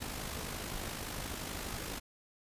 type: noise with amplitude modulation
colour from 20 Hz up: pink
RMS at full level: -38 dBFS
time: 0-2 s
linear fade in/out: 20 ms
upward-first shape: sine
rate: 51.7 Hz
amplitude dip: 50%
effects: resampled to 32000 Hz